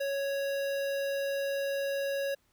square tone with notch filter, 554.4 Hz, C#5, in tune, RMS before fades -32 dBFS, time 0-2.35 s, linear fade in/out 10 ms, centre 7900 Hz, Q 1.5, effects pink hiss -71 dBFS RMS until 2.52 s

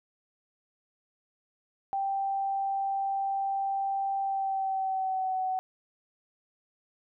sine tone with pitch glide, 784 to 750.8 Hz, G5 to F#5, 0 to +25 cents, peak -27 dBFS, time 1.93-5.59 s, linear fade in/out 0 ms, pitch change -75 cents, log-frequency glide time 4.21-5.4 s, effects none

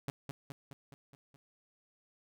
sawtooth tone with echo, 139 Hz, C#3, 5 cents sharp, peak -31 dBFS, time 0.08-0.1 s, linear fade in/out 0 ms, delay 210 ms, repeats 6, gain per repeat -4 dB, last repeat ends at 1.36 s, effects none

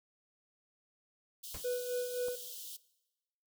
white high-pass noise, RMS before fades -46 dBFS, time 1.43-2.77 s, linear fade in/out 10 ms, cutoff 2900 Hz, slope 96 dB/octave
pink noise with exponential decay, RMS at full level -41 dBFS, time 1.54-1.67 s, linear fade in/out 5 ms, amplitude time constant 28 ms
triangle tone with tremolo, 493.9 Hz, B4, in tune, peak -29 dBFS, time 1.64-2.36 s, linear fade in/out 10 ms, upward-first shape sine, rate 3.8 Hz, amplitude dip 55%
click, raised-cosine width 1 ms, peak -34 dBFS, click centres 2.284 s
effects noise-tail reverb RT60 1.0 s tail -20 dB re dry

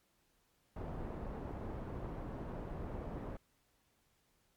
pink low-pass noise, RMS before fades -43 dBFS, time 0.76-3.37 s, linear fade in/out 5 ms, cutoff 790 Hz, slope 12 dB/octave, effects pink hiss -75 dBFS RMS until 4.56 s + MP3 96 kbps

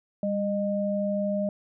sine tone pair together, 200 / 612.6 Hz, G3 / D#5, +35 / -27 cents, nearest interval octave + perfect fifth, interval 1938 cents, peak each -27 dBFS, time 0.23-1.49 s, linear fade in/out 2 ms, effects none

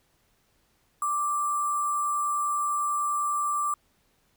sine tone with sample-and-hold, 1174.7 Hz, D6, in tune, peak -24 dBFS, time 1.02-3.74 s, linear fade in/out 2 ms, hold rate 8820 Hz, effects pink hiss -68 dBFS RMS until 4.36 s

